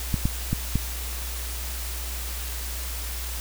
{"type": "clicks", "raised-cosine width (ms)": 5, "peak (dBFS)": -10, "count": 4, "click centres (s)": [0.142, 0.255, 0.53, 0.756], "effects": ["added 60 Hz sine -31 dBFS peak until 3.4 s", "white hiss -35 dBFS RMS until 3.4 s"]}